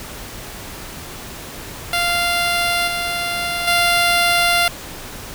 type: tone with level steps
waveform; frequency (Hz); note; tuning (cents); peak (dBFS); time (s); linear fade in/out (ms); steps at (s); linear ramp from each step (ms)
10% pulse; 695; F5; -9; -8 / -12 / -5; 1.93-4.68; 2; 2.87 / 3.67; 10
effects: pink hiss -33 dBFS RMS until 5.34 s